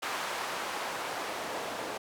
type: noise with band-pass filter sweep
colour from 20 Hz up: white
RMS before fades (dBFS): -36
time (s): 0.02-1.98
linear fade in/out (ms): 10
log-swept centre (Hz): 1000 to 540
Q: 0.97
effects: none